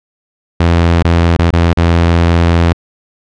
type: tone with dropouts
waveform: sawtooth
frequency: 84.7 Hz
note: E2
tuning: 48 cents sharp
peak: -3 dBFS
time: 0.6-2.73 s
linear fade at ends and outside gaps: 5 ms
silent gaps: 1.027-1.046 / 1.367-1.389 / 1.507-1.528 / 1.732-1.772 s
effects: low-pass 4000 Hz 12 dB/octave